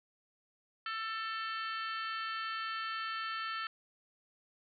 harmonic tone, 443.7 Hz, A4, 14 cents sharp, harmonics 3 / 4 / 5 / 6 / 7 / 8 / 9 / 10, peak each -38 / -42 / -51 / -47 / -46 / -57 / -58 / -50 dBFS, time 0.86-3.67 s, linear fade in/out 2 ms, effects none

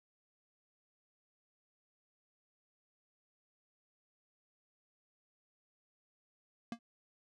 square tone with exponential decay, 233.1 Hz, A#3, in tune, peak -35 dBFS, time 6.72-6.79 s, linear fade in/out 2 ms, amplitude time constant 15 ms, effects low-pass 6000 Hz 12 dB/octave

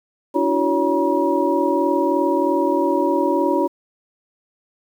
sine tone cluster, 287.5 / 330.7 / 370.1 / 562 / 956 Hz, D4 / E4 / F#4 / C#5 / A#5, -37 / +6 / 0 / +24 / +43 cents, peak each -22 dBFS, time 0.34-3.68 s, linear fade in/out 20 ms, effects 8-bit

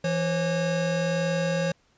square tone pair together, 167.13 / 543 Hz, E3 / C#5, +24 / -36 cents, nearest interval octave + minor sixth, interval 2040 cents, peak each -27 dBFS, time 0.04-1.72 s, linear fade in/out 5 ms, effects pink hiss -65 dBFS RMS until 1.97 s + resampled to 16000 Hz

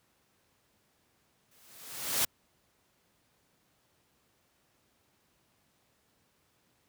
white noise with exponential growth, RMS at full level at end -26 dBFS, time 1.51-2.25 s, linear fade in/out 5 ms, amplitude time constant 160 ms, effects pink hiss -71 dBFS RMS until 6.88 s + high-pass 80 Hz 12 dB/octave

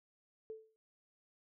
sine tone with exponential decay, 440 Hz, A4, in tune, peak -40 dBFS, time 0.5-0.76 s, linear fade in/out 0 ms, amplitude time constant 56 ms, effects none

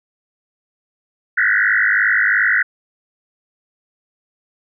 sine tone with frequency modulation, 1713 Hz, A6, 47 cents flat, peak -12 dBFS, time 1.37-2.63 s, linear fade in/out 10 ms, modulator 51.4 Hz, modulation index 5.3, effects none

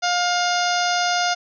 harmonic tone, 709 Hz, F5, 26 cents sharp, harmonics 1 / 2 / 3 / 4 / 5 / 6 / 7 / 8 / 9, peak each -21 / -24 / -31 / -31 / -30 / -33 / -28 / -34 / -31 dBFS, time 0.02-1.35 s, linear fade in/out 20 ms, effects none

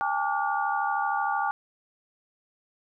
sine tone cluster, 807 / 880 / 1160 / 1430 Hz, G#5 / A5 / D6 / F6, -50 / 0 / -22 / +41 cents, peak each -28 / -30 / -31 / -31 dBFS, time 0.01-1.51 s, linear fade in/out 0 ms, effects none

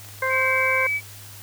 clicks, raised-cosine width 0.2 ms, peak -28 dBFS, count 10, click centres 0.048 / 0.088 / 0.138 / 0.187 / 0.241 / 0.275 / 0.337 / 0.369 / 0.419 / 0.458 s
harmonic tone, 523.3 Hz, C5, in tune, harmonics 1 / 2 / 3 / 4, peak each -26 / -26 / -26 / -26 dBFS, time 0.22-0.87 s, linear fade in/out 5 ms
sine tone, 2290 Hz, D7, 44 cents flat, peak -21 dBFS, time 0.29-1.01 s, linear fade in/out 50 ms
effects added 102 Hz sine -43 dBFS peak until 1.42 s + white hiss -43 dBFS RMS until 1.42 s

